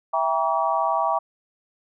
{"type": "chord", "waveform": "sine", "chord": "E diminished seventh", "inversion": "none", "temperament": "just", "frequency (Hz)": [659.3, 791.1, 949.3, 1139.2], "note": ["E5", "G5", "Bb5", "Db6"], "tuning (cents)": [0, 16, 31, 47], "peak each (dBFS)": -25, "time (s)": [0.13, 1.19], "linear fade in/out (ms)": 10, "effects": []}